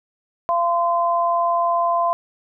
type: tone pair together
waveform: sine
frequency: 685.8 / 1029 Hz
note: F5 / C6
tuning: -32 / -29 cents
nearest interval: perfect fifth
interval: 703 cents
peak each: -19 dBFS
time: 0.49-2.13 s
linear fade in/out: 0 ms
effects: none